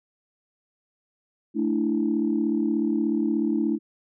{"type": "chord", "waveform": "sine", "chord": "A suspended fourth", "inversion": "none", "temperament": "just", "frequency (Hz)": [220, 293.3, 330], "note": ["A3", "D4", "E4"], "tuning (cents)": [0, -2, 2], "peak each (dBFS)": -25, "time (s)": [1.54, 3.79], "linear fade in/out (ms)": 50, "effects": ["tanh soft clip ceiling -12 dBFS"]}